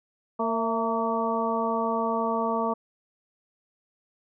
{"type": "harmonic tone with a mistuned harmonic", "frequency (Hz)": 228.5, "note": "A#3", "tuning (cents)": -34, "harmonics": [1, 2, 3, 4, 5], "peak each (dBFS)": [-30, -30, -30, -30, -30], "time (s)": [0.39, 2.74], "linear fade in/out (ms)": 10, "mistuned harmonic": 3, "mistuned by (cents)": -45, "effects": []}